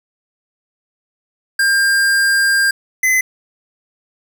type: tone pair in turn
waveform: square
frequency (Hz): 1600 / 2034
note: G6 / C7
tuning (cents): +35 / -50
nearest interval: major third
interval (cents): 415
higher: second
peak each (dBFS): -12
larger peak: neither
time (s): 1.59-2.71 / 3.03-3.21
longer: first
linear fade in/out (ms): 5
effects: none